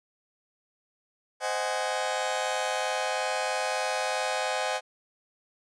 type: chord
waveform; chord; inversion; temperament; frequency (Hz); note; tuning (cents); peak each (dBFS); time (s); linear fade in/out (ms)
sawtooth; Ab dominant seventh; first; just; 519.1 / 623 / 747.5 / 830.6; C5 / Eb5 / Gb5 / Ab5; -14 / +2 / +17 / 0; -29; 1.4-4.81; 50
effects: resampled to 22050 Hz